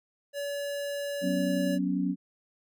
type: tone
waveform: square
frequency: 570 Hz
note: C#5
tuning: 48 cents sharp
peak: -32 dBFS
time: 0.33-1.79 s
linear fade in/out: 50 ms
type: chord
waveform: sine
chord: F# suspended fourth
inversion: none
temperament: equal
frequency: 185 / 246.9 / 277.2 Hz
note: F#3 / B3 / C#4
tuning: 0 / 0 / 0 cents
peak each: -29 / -33 / -29 dBFS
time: 1.21-2.16 s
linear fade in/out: 50 ms
effects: none